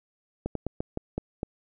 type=slowing click train; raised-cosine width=2 ms; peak=-16 dBFS; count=7; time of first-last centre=0.46-1.431 s; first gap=93 ms; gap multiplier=1.22; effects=none